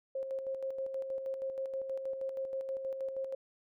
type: tone with tremolo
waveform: sine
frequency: 534 Hz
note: C5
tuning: 35 cents sharp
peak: -33 dBFS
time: 0.15-3.35 s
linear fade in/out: 5 ms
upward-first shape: square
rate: 6.3 Hz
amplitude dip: 45%
effects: none